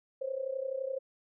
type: tone with amplitude modulation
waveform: sine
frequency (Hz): 531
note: C5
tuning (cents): +25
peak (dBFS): -29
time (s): 0.21-0.99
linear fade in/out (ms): 10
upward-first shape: sine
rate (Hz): 31.8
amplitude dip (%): 80
effects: none